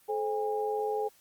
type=tone cluster; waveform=sine; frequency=430.4 / 529 / 813 Hz; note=A4 / C5 / G#5; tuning=-38 / +19 / -37 cents; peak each=-30 / -39 / -33 dBFS; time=0.08-1.09 s; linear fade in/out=20 ms; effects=white hiss -62 dBFS RMS until 1.2 s + Opus 24 kbps